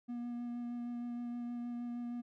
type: tone with vibrato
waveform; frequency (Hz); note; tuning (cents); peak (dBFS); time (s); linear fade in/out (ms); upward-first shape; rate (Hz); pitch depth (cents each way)
triangle; 240; B3; -49; -36; 0.08-2.22; 20; sine; 6.4; 12
effects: none